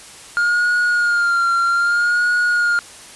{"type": "tone with vibrato", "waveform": "triangle", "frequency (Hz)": 1412, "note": "F6", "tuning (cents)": 19, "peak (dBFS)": -12, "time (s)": [0.37, 2.79], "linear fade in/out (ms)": 0, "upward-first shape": "sine", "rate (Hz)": 0.63, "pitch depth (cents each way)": 44, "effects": ["white hiss -39 dBFS RMS until 3.15 s", "resampled to 24000 Hz"]}